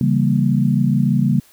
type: chord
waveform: sine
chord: C# diminished seventh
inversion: none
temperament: equal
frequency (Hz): 138.59 / 164.81 / 196 / 233.1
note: C#3 / E3 / G3 / Bb3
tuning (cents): 0 / 0 / 0 / 0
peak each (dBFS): -17 / -22 / -18 / -19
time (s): 0.01-1.4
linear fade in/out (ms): 2
effects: white hiss -51 dBFS RMS until 1.52 s